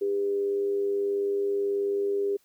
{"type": "tone with amplitude modulation", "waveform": "sine", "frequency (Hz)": 401.3, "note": "G4", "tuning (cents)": 41, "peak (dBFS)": -22, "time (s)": [0.01, 2.37], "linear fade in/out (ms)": 10, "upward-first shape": "sine", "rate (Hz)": 98.5, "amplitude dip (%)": 40, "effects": ["white hiss -66 dBFS RMS until 2.44 s"]}